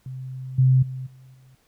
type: tone with level steps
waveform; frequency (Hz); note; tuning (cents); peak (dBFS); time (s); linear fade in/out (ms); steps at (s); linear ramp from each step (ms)
sine; 130; C3; -11; -31 / -13 / -29 / -45 / -49; 0.06-1.55; 2; 0.58 / 0.82 / 1.06 / 1.34; 10
effects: pink hiss -64 dBFS RMS until 1.67 s